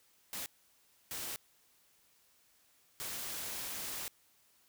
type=noise bursts at uneven times; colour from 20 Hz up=white; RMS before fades=-41 dBFS; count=3; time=0.33-0.46 / 1.11-1.36 / 3-4.08 s; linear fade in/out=0 ms; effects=white hiss -69 dBFS RMS until 4.68 s